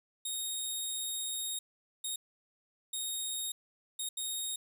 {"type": "tone bursts at uneven times", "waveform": "10% pulse", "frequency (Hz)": 3729, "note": "A#7", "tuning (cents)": 0, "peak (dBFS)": -26, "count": 5, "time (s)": [[0.25, 1.59], [2.04, 2.16], [2.93, 3.52], [3.99, 4.09], [4.17, 4.56]], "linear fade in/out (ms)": 5, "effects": ["resampled to 32000 Hz", "10-bit"]}